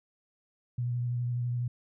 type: tone with vibrato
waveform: sine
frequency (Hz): 121.7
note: B2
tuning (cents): -25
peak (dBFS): -28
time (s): 0.78-1.68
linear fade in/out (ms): 5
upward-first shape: triangle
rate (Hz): 12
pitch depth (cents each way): 24
effects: none